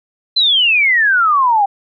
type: exponential sweep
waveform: sine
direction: down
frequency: 4130 to 778 Hz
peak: -9 dBFS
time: 0.36-1.66 s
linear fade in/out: 10 ms
effects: none